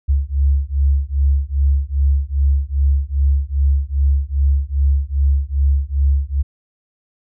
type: beating tone pair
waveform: sine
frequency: 68.4 / 70.9 Hz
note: C#2 / C#2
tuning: -23 / +40 cents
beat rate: 2.5 Hz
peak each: -16 dBFS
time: 0.08-6.43 s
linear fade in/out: 20 ms
effects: none